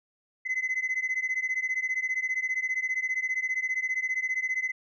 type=beating tone pair; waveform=sine; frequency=2030 / 2045 Hz; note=B6 / C7; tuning=+47 / -40 cents; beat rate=15 Hz; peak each=-28 dBFS; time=0.45-4.72 s; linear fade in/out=20 ms; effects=tanh soft clip ceiling -23 dBFS